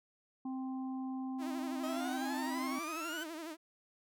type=harmonic tone; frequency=261.6 Hz; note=C4; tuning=in tune; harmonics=1 / 3 / 4; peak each=-37 / -48 / -54 dBFS; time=0.45-2.79 s; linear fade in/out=5 ms
type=tone with vibrato; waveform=sawtooth; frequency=321.5 Hz; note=E4; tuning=43 cents flat; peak=-38 dBFS; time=1.38-3.57 s; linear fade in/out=50 ms; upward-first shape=sine; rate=12 Hz; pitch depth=100 cents each way
type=exponential sweep; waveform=30% pulse; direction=up; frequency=622.3 to 1540 Hz; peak=-37 dBFS; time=1.83-3.24 s; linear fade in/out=10 ms
effects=none